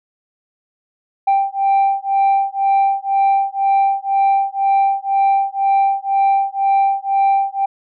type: beating tone pair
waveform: sine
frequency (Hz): 785 / 787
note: G5 / G5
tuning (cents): +2 / +7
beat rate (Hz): 2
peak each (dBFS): -14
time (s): 1.27-7.66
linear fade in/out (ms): 10
effects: tanh soft clip ceiling -9 dBFS